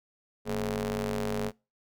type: ring-modulated tone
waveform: sawtooth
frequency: 98.9 Hz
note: G2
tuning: 16 cents sharp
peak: -22 dBFS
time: 0.45-1.52 s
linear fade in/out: 50 ms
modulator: 325 Hz
effects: noise-tail reverb RT60 0.3 s tail -26 dB re dry